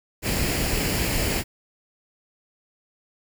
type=noise with comb filter; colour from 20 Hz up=pink; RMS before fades=-24 dBFS; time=0.22-1.44 s; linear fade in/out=50 ms; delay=0.41 ms; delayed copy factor=+0.5; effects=none